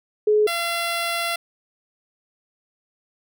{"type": "tone pair in turn", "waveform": ["sine", "10% pulse"], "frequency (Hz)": [423.7, 683], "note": ["G#4", "F5"], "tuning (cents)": [35, -39], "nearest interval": "minor sixth", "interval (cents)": 826, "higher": "second", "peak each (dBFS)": -14, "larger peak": "neither", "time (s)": [[0.27, 0.47], [0.47, 1.36]], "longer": "second", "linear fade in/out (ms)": 5, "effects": []}